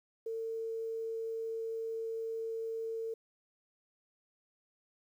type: tone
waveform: sine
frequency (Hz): 451.1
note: A4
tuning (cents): +43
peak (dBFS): -35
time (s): 0.26-3.14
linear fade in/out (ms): 5
effects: 11-bit